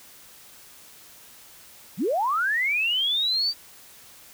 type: linear sweep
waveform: sine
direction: up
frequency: 137.2 to 4699 Hz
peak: -21 dBFS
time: 1.97-3.54 s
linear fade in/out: 50 ms
effects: white hiss -49 dBFS RMS until 4.33 s